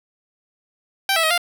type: tone with pitch steps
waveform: 10% pulse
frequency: 780 / 655 / 633 / 698 Hz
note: G5 / E5 / D#5 / F5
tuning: -9 / -11 / +30 / -1 cents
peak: -8 dBFS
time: 1.09-1.378 s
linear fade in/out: 2 ms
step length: 72 ms
effects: none